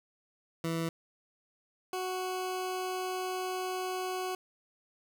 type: tone pair in turn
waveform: 20% pulse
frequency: 164.81 / 370 Hz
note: E3 / F#4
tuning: 0 / 0 cents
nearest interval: octave + major second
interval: 1400 cents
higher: second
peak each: -26 / -28 dBFS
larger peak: first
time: 0.64-0.89 / 1.93-4.35 s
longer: second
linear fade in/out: 2 ms
effects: none